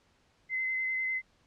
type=tone with vibrato; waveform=sine; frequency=2055 Hz; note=C7; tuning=32 cents flat; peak=-29 dBFS; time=0.49-1.22 s; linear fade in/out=50 ms; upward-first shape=sine; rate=10 Hz; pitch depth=14 cents each way; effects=pink hiss -68 dBFS RMS until 1.46 s + low-pass 6000 Hz 12 dB/octave